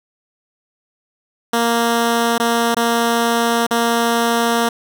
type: tone with dropouts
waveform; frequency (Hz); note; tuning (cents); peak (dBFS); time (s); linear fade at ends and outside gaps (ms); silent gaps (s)
10% pulse; 233.1; A#3; 0; -6; 1.53-4.69; 5; 2.381-2.398 / 2.746-2.766 / 3.667-3.709
effects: none